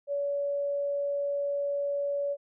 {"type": "tone", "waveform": "sine", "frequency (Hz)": 568, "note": "C#5", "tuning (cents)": 42, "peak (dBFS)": -27, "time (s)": [0.07, 2.37], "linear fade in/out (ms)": 50, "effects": []}